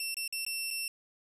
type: tone with dropouts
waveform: 15% pulse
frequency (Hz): 2700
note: E7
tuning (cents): +41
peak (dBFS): -26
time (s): 0-0.88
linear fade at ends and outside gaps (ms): 2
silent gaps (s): 0.144-0.168 / 0.278-0.325 / 0.45-0.464 / 0.705-0.709
effects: none